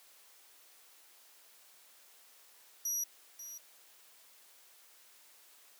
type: tone with echo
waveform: 35% pulse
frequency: 5800 Hz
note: F#8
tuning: 35 cents flat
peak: -30 dBFS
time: 2.85-3.04 s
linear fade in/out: 5 ms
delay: 540 ms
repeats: 1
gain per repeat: -12 dB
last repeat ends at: 3.58 s
effects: white hiss -61 dBFS RMS until 5.79 s + high-pass 400 Hz 12 dB/octave